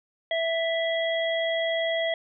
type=harmonic tone; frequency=659.3 Hz; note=E5; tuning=in tune; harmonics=1 / 3 / 5; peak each=-25 / -30 / -32 dBFS; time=0.31-2.14 s; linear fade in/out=2 ms; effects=none